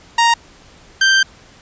sawtooth tone pair in turn, 932.3 / 1567.9 Hz, A#5 / G6, 0 / 0 cents, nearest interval major sixth, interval 900 cents, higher second, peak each -6 dBFS, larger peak neither, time 0.18-0.34 / 1.01-1.23 s, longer second, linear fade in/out 5 ms, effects pink hiss -45 dBFS RMS until 1.61 s + resampled to 16000 Hz

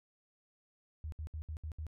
sine tone bursts, 77.78 Hz, D#2, in tune, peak -38 dBFS, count 6, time 1.04-1.867 s, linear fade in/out 0 ms, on 82 ms, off 67 ms, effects none

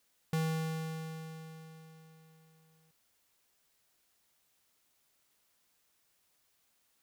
square tone with exponential decay, 160 Hz, D#3, 49 cents sharp, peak -29 dBFS, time 0.33-2.91 s, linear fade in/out 2 ms, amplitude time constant 560 ms, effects white hiss -74 dBFS RMS until 7.02 s

